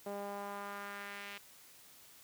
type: tone with band-pass filter sweep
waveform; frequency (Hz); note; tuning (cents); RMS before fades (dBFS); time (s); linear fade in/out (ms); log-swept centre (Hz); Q
sawtooth; 201.6; G3; +49; -44; 0.06-1.38; 5; 590 to 2600; 1.7
effects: white hiss -59 dBFS RMS until 2.23 s + high-pass 60 Hz 12 dB/octave